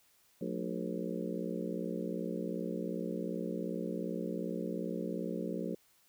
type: harmonic tone with a mistuned harmonic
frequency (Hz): 60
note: B1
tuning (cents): -49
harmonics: 3 / 4 / 5 / 6 / 7 / 8 / 9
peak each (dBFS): -40 / -41 / -42 / -43 / -43 / -44 / -45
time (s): 0.41-5.75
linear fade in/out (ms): 5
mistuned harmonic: 4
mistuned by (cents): -130
effects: white hiss -68 dBFS RMS until 6.08 s